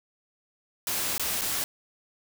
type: noise with dropouts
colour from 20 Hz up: white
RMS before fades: -29 dBFS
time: 0.87-1.64 s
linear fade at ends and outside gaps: 1 ms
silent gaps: 1.18-1.196 / 1.411-1.417 s
effects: none